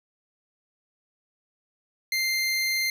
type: tone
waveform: 25% pulse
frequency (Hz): 2093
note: C7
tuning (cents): 0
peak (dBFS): -20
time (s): 2.12-2.9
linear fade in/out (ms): 2
effects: none